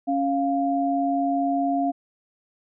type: tone pair together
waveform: sine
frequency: 277 / 698.5 Hz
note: C#4 / F5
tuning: -1 / 0 cents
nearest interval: octave + major third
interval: 1601 cents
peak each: -23 dBFS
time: 0.07-1.92 s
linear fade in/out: 20 ms
effects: none